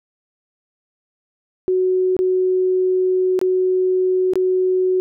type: tone with dropouts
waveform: sine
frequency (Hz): 370.4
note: F#4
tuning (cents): +2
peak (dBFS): -14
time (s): 1.68-5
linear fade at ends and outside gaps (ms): 0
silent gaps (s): 2.166-2.19 / 3.391-3.414 / 4.335-4.356
effects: none